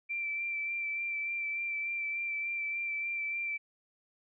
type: tone with vibrato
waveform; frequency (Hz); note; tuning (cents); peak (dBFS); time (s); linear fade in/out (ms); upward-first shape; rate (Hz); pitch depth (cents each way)
sine; 2345; D7; -3; -32; 0.09-3.58; 20; sine; 3.4; 20
effects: none